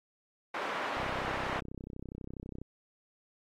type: band-pass noise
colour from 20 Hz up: pink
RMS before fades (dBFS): -36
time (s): 0.54-1.6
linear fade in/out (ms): 5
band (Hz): 580 to 1800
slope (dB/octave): 12
type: click train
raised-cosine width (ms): 3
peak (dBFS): -29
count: 54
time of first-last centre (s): 0.97-2.616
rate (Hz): 32.2
effects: AAC 48 kbps